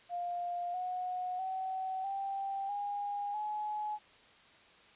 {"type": "tone with pitch steps", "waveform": "sine", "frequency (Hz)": [703, 729.5, 756.9, 785.5, 815, 845.7], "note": ["F5", "F#5", "F#5", "G5", "G#5", "G#5"], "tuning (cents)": [11, -25, 39, 3, -33, 31], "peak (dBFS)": -34, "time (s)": [0.09, 3.99], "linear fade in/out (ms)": 50, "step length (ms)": 650, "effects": ["white hiss -60 dBFS RMS until 4.95 s", "resampled to 8000 Hz"]}